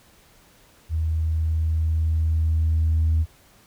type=tone with level ramp; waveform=sine; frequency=79.9 Hz; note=D#2; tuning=47 cents sharp; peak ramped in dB=-20 to -15 dBFS; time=0.89-3.26 s; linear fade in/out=50 ms; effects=tanh soft clip ceiling -14 dBFS + pink hiss -55 dBFS RMS until 3.66 s